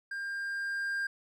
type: tone with level ramp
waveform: triangle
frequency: 1600 Hz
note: G6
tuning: 35 cents sharp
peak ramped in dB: -33 to -28 dBFS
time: 0.11-1.07 s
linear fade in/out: 5 ms
effects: none